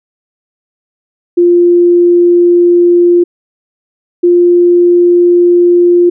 sine tone pair in turn, 349.2 / 350.5 Hz, F4 / F4, 0 / +6 cents, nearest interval unison, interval 6 cents, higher second, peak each -3 dBFS, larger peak neither, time 1.37-3.24 / 4.23-6.1 s, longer neither, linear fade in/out 10 ms, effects none

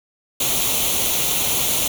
white noise with comb filter, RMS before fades -20 dBFS, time 0.4-1.88 s, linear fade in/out 5 ms, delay 0.3 ms, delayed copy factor +0.65, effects none

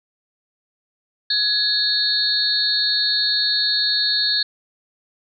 sine tone cluster, 1681 / 3685 / 4031 / 4351 Hz, G#6 / A#7 / B7 / C#8, +20 / -21 / +35 / -33 cents, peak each -26 / -24 / -24 / -19 dBFS, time 1.3-4.43 s, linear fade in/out 5 ms, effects none

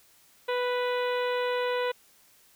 harmonic tone, 493.9 Hz, B4, in tune, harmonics 1 / 2 / 3 / 4 / 5 / 6 / 7 / 8, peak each -27 / -33 / -37 / -39 / -41 / -43 / -44 / -45 dBFS, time 0.48-1.92 s, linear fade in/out 10 ms, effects white hiss -60 dBFS RMS until 2.55 s

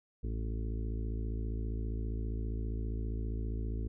harmonic tone, 55 Hz, A1, in tune, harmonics 1 / 2 / 4 / 5 / 6 / 7 / 8, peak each -34 / -40 / -46 / -48 / -50 / -51 / -52 dBFS, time 0.23-3.88 s, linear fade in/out 10 ms, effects none

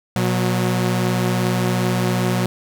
sawtooth tone pair together, 120.41 / 183.1 Hz, B2 / F#3, -43 / -18 cents, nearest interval perfect fifth, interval 725 cents, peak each -16 dBFS, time 0.16-2.46 s, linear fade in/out 0 ms, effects none

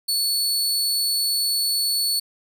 sawtooth tone, 4431 Hz, C#8, 2 cents flat, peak -17 dBFS, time 0.08-2.2 s, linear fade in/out 10 ms, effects none

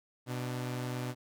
sawtooth tone pair together, 124.96 / 297.2 Hz, B2 / D4, +21 / +21 cents, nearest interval octave + minor third, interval 1500 cents, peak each -31 / -39 dBFS, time 0.26-1.15 s, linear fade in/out 50 ms, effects none

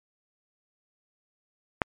click, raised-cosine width 0.5 ms, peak -6 dBFS, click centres 1.818 s, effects MP3 48 kbps

